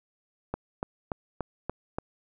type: click train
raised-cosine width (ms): 1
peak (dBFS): -16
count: 6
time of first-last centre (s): 0.54-1.985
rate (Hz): 3.46
effects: none